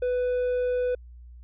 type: tone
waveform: triangle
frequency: 496.9 Hz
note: B4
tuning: 11 cents sharp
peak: -21 dBFS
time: 0.02-0.95 s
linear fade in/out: 5 ms
effects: added 60 Hz sine -43 dBFS peak until 1.43 s + resampled to 8000 Hz